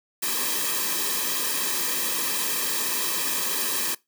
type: noise with comb filter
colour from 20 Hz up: white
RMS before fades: -26 dBFS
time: 0.22-3.95 s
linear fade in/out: 10 ms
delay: 1.4 ms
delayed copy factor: -0.85
effects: noise-tail reverb RT60 0.2 s tail -22 dB re dry + high-pass 200 Hz 12 dB/octave